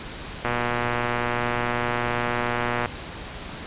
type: click train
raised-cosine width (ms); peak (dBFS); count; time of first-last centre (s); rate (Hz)
0.5; -9; 290; 0.45-2.858; 120
effects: pink hiss -36 dBFS RMS until 3.66 s + resampled to 8000 Hz